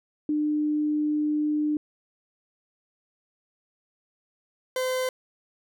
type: tone pair in turn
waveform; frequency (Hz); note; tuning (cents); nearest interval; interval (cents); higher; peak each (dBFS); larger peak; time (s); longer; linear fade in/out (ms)
sine / 40% pulse; 300.5 / 513.2; D4 / C5; +40 / -34; major sixth; 926; second; -22 / -24; first; 0.29-1.77 / 4.76-5.09; first; 2
effects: none